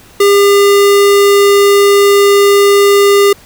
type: tone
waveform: square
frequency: 402.6 Hz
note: G4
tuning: 46 cents sharp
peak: -5 dBFS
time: 0.2-3.33 s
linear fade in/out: 5 ms
effects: pink hiss -40 dBFS RMS until 3.45 s